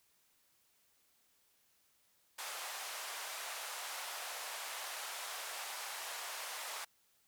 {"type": "band-pass noise", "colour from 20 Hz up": "pink", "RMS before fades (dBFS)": -44, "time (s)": [2.38, 6.85], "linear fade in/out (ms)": 10, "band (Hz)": [670, 14000], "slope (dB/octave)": 24, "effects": ["white hiss -73 dBFS RMS until 7.27 s"]}